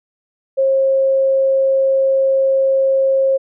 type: tone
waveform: sine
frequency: 537 Hz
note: C5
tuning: 45 cents sharp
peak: -11 dBFS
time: 0.57-3.38 s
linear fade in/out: 20 ms
effects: none

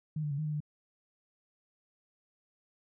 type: tone with pitch steps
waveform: sine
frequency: 154.2 / 148.5 / 140.4 / 154.5 / 151.5 / 149.5 Hz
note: D#3 / D3 / C#3 / D#3 / D#3 / D3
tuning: -15 / +20 / +22 / -12 / -46 / +31 cents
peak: -31 dBFS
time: 0.16-0.604 s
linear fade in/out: 5 ms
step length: 74 ms
effects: none

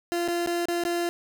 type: tone with dropouts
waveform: 30% pulse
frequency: 345.1 Hz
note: F4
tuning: 21 cents flat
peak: -22 dBFS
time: 0.12-1.09 s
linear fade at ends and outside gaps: 0 ms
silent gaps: 0.278-0.285 / 0.462-0.473 / 0.655-0.685 / 0.837-0.851 s
effects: none

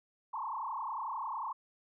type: tone with frequency modulation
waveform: sine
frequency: 987.8 Hz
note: B5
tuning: in tune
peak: -35 dBFS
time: 0.33-1.53 s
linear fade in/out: 10 ms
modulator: 31.1 Hz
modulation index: 4.2
effects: none

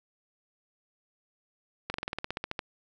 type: slowing click train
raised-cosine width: 0.3 ms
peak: -16 dBFS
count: 13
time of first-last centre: 1.9-2.592 s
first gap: 41 ms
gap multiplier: 1.06
effects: none

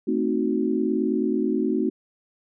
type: chord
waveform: sine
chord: A diminished seventh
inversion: none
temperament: equal with one note detuned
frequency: 222.4 / 261.6 / 311.1 / 370 Hz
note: A3 / C4 / Eb4 / Gb4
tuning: +19 / 0 / 0 / 0 cents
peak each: -26 dBFS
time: 0.07-1.9 s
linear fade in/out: 10 ms
effects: none

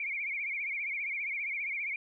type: tone with vibrato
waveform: sine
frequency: 2261 Hz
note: C#7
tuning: 34 cents sharp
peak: -32 dBFS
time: 0-1.96 s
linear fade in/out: 2 ms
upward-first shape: triangle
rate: 15 Hz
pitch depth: 140 cents each way
effects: none

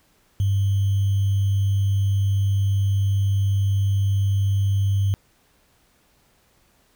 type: tone with sample-and-hold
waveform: sine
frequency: 98.6 Hz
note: G2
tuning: 11 cents sharp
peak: -17 dBFS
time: 0.4-5.14 s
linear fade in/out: 0 ms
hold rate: 3150 Hz
effects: pink hiss -61 dBFS RMS until 6.95 s

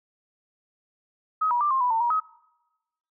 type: tone with pitch steps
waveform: sine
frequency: 1268 / 965 / 1183 / 1060 / 987 / 903 / 953 / 1270 Hz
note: D#6 / B5 / D6 / C6 / B5 / A5 / A#5 / D#6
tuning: +32 / -40 / +12 / +22 / -1 / +45 / +38 / +35 cents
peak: -20 dBFS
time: 1.41-2.202 s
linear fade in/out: 10 ms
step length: 99 ms
effects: noise-tail reverb RT60 1.0 s tail -22 dB re dry

